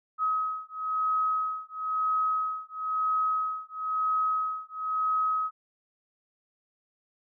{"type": "beating tone pair", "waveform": "sine", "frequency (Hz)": [1271, 1272], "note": ["D#6", "D#6"], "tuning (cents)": [36, 38], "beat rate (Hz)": 1, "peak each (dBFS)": [-29, -29], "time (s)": [0.18, 5.51], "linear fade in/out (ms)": 50, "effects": []}